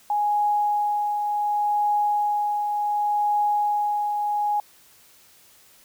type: tone with tremolo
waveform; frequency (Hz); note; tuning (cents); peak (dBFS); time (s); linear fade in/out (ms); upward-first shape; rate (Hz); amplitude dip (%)
sine; 830.6; G#5; 0; -18; 0.1-4.6; 2; triangle; 0.68; 40
effects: white hiss -54 dBFS RMS until 5.84 s